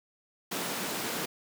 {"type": "high-pass noise", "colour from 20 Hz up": "pink", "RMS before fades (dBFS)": -34, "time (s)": [0.51, 1.26], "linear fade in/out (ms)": 10, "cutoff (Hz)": 170, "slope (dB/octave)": 24, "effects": []}